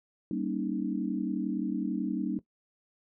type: chord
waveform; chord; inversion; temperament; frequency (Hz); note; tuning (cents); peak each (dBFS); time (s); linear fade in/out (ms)
sine; Eb dominant seventh; first; just; 194.45 / 233.3 / 280 / 311.1; G3 / Bb3 / Db4 / Eb4; -14 / +2 / +18 / 0; -34; 0.31-2.39; 2
effects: noise-tail reverb RT60 0.1 s tail -17 dB re dry